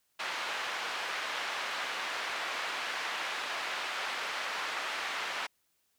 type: band-pass noise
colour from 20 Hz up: pink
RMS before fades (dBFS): -36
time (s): 0.19-5.47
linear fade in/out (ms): 10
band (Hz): 1000 to 3200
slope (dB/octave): 12
effects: white hiss -75 dBFS RMS until 5.98 s